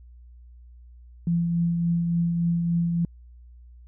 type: tone with tremolo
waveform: sine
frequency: 170 Hz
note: F3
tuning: 46 cents flat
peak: -19 dBFS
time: 1.27-3.05 s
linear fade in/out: 2 ms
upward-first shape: triangle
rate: 3.5 Hz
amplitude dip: 35%
effects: added 60 Hz sine -45 dBFS peak until 3.87 s